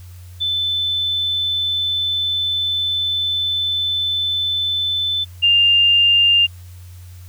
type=tone pair in turn; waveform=sine; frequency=3520 / 2801 Hz; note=A7 / F7; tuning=0 / +4 cents; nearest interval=major third; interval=396 cents; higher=first; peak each=-17 / -10 dBFS; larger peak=second; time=0.4-5.25 / 5.42-6.47 s; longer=first; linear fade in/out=20 ms; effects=added 89 Hz sine -35 dBFS peak until 7.28 s + white hiss -50 dBFS RMS until 7.28 s